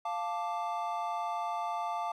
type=chord; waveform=triangle; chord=D minor; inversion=first; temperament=equal; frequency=698.5 / 880 / 1174.7 Hz; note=F5 / A5 / D6; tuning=0 / 0 / 0 cents; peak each=-34 / -34 / -36 dBFS; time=0.05-2.12 s; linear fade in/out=5 ms; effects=none